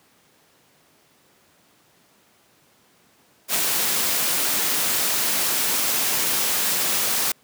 white noise with ADSR envelope, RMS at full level -20 dBFS, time 3.48-7.32 s, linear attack 65 ms, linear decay 15 ms, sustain -2 dB, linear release 4 ms, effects pink hiss -58 dBFS RMS until 7.43 s + high-pass 150 Hz 12 dB/octave

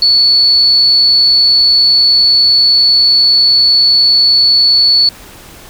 sine tone, 4435 Hz, C#8, in tune, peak -5 dBFS, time 0.02-5.09 s, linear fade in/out 2 ms, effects pink hiss -35 dBFS RMS until 5.69 s

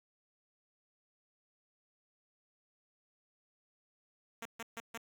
5% pulse tone bursts, 229 Hz, A#3, 31 cents flat, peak -30 dBFS, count 4, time 4.42-4.976 s, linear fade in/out 2 ms, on 34 ms, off 140 ms, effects none

